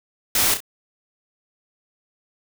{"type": "noise with echo", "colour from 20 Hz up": "white", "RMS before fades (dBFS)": -19, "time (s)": [0.35, 0.54], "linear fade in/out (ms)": 2, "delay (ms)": 32, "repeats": 2, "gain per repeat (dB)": -8, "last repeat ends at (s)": 0.604, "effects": []}